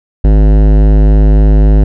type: tone with hard clipping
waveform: sine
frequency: 51.8 Hz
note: G#1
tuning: 4 cents flat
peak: -5 dBFS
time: 0.24-1.84 s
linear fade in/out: 5 ms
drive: 17 dB
effects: none